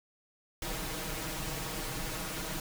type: noise with comb filter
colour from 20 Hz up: pink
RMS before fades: -37 dBFS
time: 0.62-2.6 s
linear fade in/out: 2 ms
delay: 6.3 ms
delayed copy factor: +1
effects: none